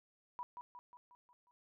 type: tone with echo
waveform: sine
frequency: 977 Hz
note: B5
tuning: 19 cents flat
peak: -40 dBFS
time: 0.39-0.43 s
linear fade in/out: 0 ms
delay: 180 ms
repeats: 6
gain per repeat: -5 dB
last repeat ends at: 1.51 s
effects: none